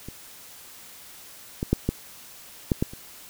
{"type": "clicks", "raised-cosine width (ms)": 3, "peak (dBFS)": [-23, -13, -6, -9, -7, -9, -26], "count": 7, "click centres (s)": [0.086, 1.629, 1.73, 1.89, 2.718, 2.825, 2.935], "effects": ["white hiss -46 dBFS RMS until 3.29 s"]}